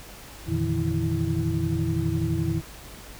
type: tone cluster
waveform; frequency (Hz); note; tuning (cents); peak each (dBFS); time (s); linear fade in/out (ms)
sine; 87.8 / 118.4 / 151.5 / 163.3 / 328.9; F2 / A#2 / D#3 / E3 / E4; +10 / +27 / -46 / -16 / -4; -29; 0.46-2.62; 50
effects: added 50 Hz sine -47 dBFS peak until 3.19 s + pink hiss -44 dBFS RMS until 3.19 s